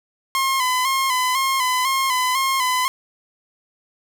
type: tone with vibrato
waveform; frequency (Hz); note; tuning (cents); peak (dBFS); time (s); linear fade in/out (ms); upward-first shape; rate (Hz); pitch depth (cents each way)
sawtooth; 1040; C6; -11; -14; 0.35-2.88; 0; square; 2; 51
effects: none